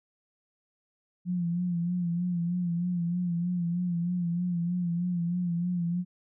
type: tone with vibrato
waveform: sine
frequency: 174.6 Hz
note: F3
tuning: in tune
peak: -26 dBFS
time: 1.25-6.05 s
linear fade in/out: 50 ms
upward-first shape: sine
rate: 3.2 Hz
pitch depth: 52 cents each way
effects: none